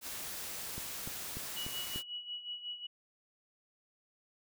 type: noise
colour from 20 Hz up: white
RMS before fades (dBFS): -42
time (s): 0.01-2.03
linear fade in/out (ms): 50
type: click train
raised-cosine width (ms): 3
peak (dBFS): -30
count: 5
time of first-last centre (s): 0.78-1.96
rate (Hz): 3.39
type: tone with tremolo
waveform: sine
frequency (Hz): 2929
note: F#7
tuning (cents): -18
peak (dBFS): -37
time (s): 1.56-2.87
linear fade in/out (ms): 10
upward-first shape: sine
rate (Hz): 5.5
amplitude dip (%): 70
effects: none